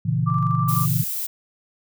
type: chord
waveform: sine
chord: A# diminished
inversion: none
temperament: equal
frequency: 116.54 / 138.59 / 164.81 Hz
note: A#2 / C#3 / E3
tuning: 0 / 0 / 0 cents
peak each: -23 dBFS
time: 0.05-1.04 s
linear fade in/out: 10 ms
type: tone with tremolo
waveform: sine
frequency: 1174.7 Hz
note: D6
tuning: in tune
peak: -22 dBFS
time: 0.26-0.86 s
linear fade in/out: 20 ms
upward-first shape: square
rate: 12 Hz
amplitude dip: 30%
type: noise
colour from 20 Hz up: violet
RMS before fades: -27 dBFS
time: 0.68-1.27 s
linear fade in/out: 10 ms
effects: none